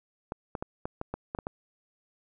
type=clicks; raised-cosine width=1 ms; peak=-19 dBFS; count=9; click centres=0.321 / 0.552 / 0.625 / 0.855 / 1.014 / 1.14 / 1.349 / 1.388 / 1.469 s; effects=none